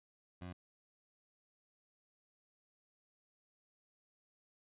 20% pulse tone, 90 Hz, F#2, 47 cents flat, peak -40 dBFS, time 0.41-0.53 s, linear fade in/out 10 ms, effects resampled to 8000 Hz

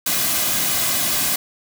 white noise with comb filter, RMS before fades -20 dBFS, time 0.06-1.36 s, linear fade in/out 5 ms, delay 2.2 ms, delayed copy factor -0.6, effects none

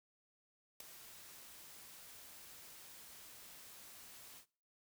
white noise with ADSR envelope, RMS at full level -43 dBFS, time 0.8-4.46 s, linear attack 5 ms, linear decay 3 ms, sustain -13 dB, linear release 88 ms, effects noise-tail reverb RT60 0.5 s tail -24 dB re dry

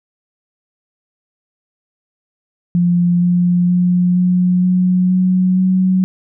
sine tone with pitch steps, 174.9 / 176.73 / 178.58 / 180.44 / 182.33 / 184.23 / 186.16 Hz, F3 / F3 / F3 / F#3 / F#3 / F#3 / F#3, +3 / +21 / +39 / -43 / -25 / -7 / +11 cents, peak -10 dBFS, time 2.75-6.04 s, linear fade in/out 0 ms, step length 470 ms, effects none

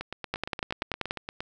two click trains, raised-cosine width 0.3 ms, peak -18 / -12 dBFS, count 13 / 9, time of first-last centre 0.01-1.405 / 0.34-1.109 s, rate 8.6 / 10.4 Hz, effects none

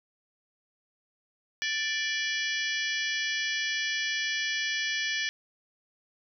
harmonic tone with a mistuned harmonic, 587.3 Hz, D5, in tune, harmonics 3 / 4 / 5 / 6 / 7 / 8 / 9 / 10, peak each -31 / -35 / -37 / -36 / -42 / -41 / -39 / -41 dBFS, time 1.62-5.29 s, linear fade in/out 0 ms, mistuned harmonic 6, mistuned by -89 cents, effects none

